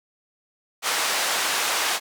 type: band-pass noise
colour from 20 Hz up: pink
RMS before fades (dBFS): -24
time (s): 0.82-2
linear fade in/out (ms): 50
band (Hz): 800 to 10000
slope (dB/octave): 12
effects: none